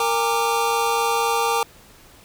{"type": "tone cluster", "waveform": "square", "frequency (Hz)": [463.6, 812, 916, 1180], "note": ["A#4", "G#5", "A#5", "D6"], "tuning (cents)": [-10, -39, -31, 8], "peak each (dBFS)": -25, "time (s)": [0, 1.63], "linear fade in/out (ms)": 2, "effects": ["pink hiss -49 dBFS RMS until 2.24 s"]}